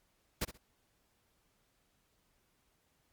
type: noise with echo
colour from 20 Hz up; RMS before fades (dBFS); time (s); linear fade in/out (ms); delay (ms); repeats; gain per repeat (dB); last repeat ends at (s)
pink; -34; 0.41-0.45; 10; 64; 2; -13; 0.578
effects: pink hiss -75 dBFS RMS until 3.12 s + Opus 48 kbps